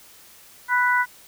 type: harmonic tone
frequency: 493.9 Hz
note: B4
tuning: in tune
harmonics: 2 / 3 / 4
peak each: -21 / -20 / -24 dBFS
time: 0.68-1.06 s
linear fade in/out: 50 ms
effects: white hiss -49 dBFS RMS until 1.27 s